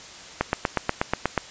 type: click train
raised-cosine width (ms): 0.5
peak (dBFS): -5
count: 9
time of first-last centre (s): 0.41-1.377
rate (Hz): 8.27
effects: white hiss -42 dBFS RMS until 1.5 s + resampled to 16000 Hz